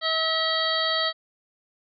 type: harmonic tone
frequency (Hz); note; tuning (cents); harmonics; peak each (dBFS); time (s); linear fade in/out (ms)
644; E5; -41; 1 / 2 / 3 / 5 / 6 / 7; -29 / -29 / -29 / -29 / -29 / -29; 0.01-1.13; 50
effects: none